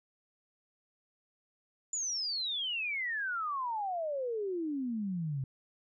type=exponential sweep; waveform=sine; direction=down; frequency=7100 to 128.9 Hz; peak=-32 dBFS; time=1.93-5.44 s; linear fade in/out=2 ms; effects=none